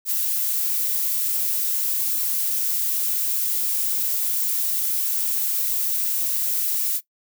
violet noise, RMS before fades -23 dBFS, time 0.05-7.01 s, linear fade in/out 50 ms, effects noise-tail reverb RT60 0.1 s tail -18 dB re dry

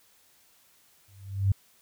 sine tone with exponential growth, 98 Hz, G2, in tune, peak -17 dBFS, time 1.08-1.52 s, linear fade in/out 5 ms, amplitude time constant 94 ms, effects white hiss -62 dBFS RMS until 1.81 s

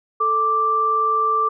sine tone pair together, 440.4 / 1174.7 Hz, A4 / D6, +2 / 0 cents, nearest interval octave + perfect fourth, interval 1698 cents, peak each -26 / -16 dBFS, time 0.2-1.49 s, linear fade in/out 10 ms, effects none

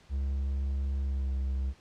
triangle tone with pitch glide, 68.3 to 66.36 Hz, C#2 to C2, -25 to +25 cents, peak -26 dBFS, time 0.09-1.74 s, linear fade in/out 50 ms, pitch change -50 cents, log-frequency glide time 1.04-1.32 s, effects pink hiss -60 dBFS RMS until 1.8 s + low-pass 6000 Hz 12 dB/octave

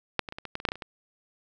clicks, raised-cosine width 0.3 ms, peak -7 / -20 / -22 / -21 / -21 / -15 / -23 / -7 / -11 / -14 / -28 / -20 dBFS, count 12, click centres 0.193 / 0.288 / 0.324 / 0.385 / 0.453 / 0.554 / 0.601 / 0.652 / 0.688 / 0.719 / 0.756 / 0.822 s, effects none

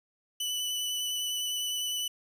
sawtooth tone with vibrato, 2981 Hz, F#7, 12 cents sharp, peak -27 dBFS, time 0.4-2.08 s, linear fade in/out 5 ms, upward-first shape triangle, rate 9.9 Hz, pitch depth 15 cents each way, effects resampled to 32000 Hz

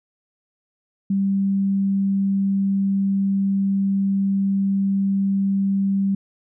sine tone, 196 Hz, G3, in tune, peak -17 dBFS, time 1.1-6.15 s, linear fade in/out 5 ms, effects none

